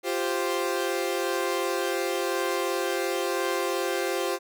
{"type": "chord", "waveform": "sawtooth", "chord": "F suspended second", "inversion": "none", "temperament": "equal", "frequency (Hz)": [349.2, 392, 523.3], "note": ["F4", "G4", "C5"], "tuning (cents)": [0, 0, 0], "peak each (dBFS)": -26, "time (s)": [0.03, 4.39], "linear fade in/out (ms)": 50, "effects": []}